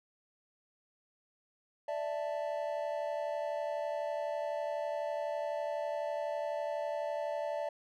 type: chord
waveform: triangle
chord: D suspended second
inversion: none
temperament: equal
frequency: 587.3 / 659.3 / 880 Hz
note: D5 / E5 / A5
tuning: 0 / 0 / 0 cents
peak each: -34 / -36 / -40 dBFS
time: 1.88-7.69 s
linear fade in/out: 5 ms
effects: none